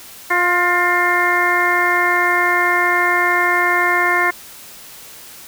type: harmonic tone with a mistuned harmonic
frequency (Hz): 352.6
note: F4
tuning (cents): +17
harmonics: 1 / 2 / 3 / 4 / 5 / 6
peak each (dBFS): -23 / -22 / -19 / -22 / -18 / -19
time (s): 0.3-4.31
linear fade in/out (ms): 10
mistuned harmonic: 5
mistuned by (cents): +25
effects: white hiss -38 dBFS RMS until 5.47 s